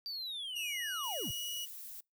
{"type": "linear sweep", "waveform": "triangle", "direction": "down", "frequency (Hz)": [4699, 78.6], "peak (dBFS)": -37, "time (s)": [0.06, 1.31], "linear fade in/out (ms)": 0}
{"type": "tone with pitch glide", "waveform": "sawtooth", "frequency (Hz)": [2899, 2917], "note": ["F#7", "F#7"], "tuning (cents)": [-36, -25], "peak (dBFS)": -35, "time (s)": [0.55, 1.66], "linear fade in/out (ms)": 20, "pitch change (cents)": 11, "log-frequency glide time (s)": [1.26, 1.43]}
{"type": "noise", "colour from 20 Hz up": "violet", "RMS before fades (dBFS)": -47, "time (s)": [1.03, 2.01], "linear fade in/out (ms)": 10}
{"effects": ["noise-tail reverb RT60 0.2 s tail -26 dB re dry"]}